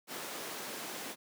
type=high-pass noise; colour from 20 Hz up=pink; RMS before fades=-42 dBFS; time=0.07-1.16 s; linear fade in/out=50 ms; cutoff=250 Hz; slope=12 dB/octave; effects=high-pass 150 Hz 12 dB/octave